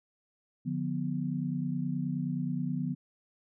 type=chord; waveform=sine; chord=B diminished; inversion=first; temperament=just; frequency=148.16 / 177.8 / 246.9 Hz; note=D3 / F3 / B3; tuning=+16 / +31 / 0 cents; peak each=-34 dBFS; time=0.65-2.95 s; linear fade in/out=20 ms; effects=none